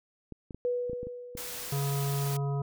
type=clicks; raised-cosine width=3 ms; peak=-28 dBFS; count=8; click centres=0.323 / 0.508 / 0.546 / 0.897 / 0.932 / 1.031 / 1.07 / 1.352 s
type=tone with exponential decay; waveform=sine; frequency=490 Hz; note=B4; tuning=14 cents flat; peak=-25 dBFS; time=0.65-2.17 s; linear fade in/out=0 ms; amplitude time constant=330 ms
type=noise; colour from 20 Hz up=white; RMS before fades=-39 dBFS; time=1.37-2.37 s; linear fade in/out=5 ms
type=harmonic tone; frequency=140.2 Hz; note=C#3; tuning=20 cents sharp; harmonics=1 / 3 / 5 / 7 / 9; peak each=-28 / -38 / -42 / -45 / -47 dBFS; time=1.72-2.62 s; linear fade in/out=5 ms
effects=none